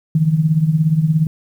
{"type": "tone with tremolo", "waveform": "sine", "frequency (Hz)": 157.7, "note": "D#3", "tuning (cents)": 24, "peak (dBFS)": -8, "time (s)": [0.15, 1.27], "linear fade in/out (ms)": 2, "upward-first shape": "triangle", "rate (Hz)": 17, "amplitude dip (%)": 80, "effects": ["8-bit"]}